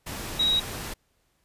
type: tone in noise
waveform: sine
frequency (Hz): 3821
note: A#7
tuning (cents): +42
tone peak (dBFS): -20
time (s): 0.39-0.6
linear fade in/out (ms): 10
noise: pink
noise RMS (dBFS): -35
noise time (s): 0.06-0.94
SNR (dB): +12
effects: pink hiss -70 dBFS RMS until 1.44 s + resampled to 32000 Hz